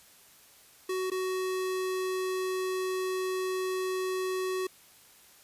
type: tone with dropouts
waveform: square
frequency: 373.1 Hz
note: F#4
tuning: 14 cents sharp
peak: -30 dBFS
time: 0.89-4.67 s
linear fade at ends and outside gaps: 5 ms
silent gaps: 1.102-1.116 s
effects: white hiss -57 dBFS RMS until 5.43 s + resampled to 32000 Hz